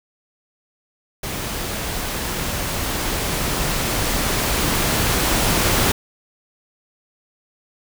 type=noise with level ramp; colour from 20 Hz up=pink; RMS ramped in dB=-27 to -17 dBFS; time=1.23-5.92 s; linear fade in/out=5 ms; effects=none